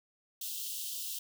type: high-pass noise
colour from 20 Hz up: white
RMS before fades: -39 dBFS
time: 0.41-1.19 s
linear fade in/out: 5 ms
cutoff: 2800 Hz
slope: 96 dB/octave
effects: none